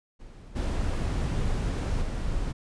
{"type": "noise with level steps", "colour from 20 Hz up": "brown", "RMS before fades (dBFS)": [-45, -27, -30], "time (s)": [0.19, 2.53], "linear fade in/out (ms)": 20, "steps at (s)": [0.55, 2.01], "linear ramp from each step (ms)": 20, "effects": ["resampled to 22050 Hz"]}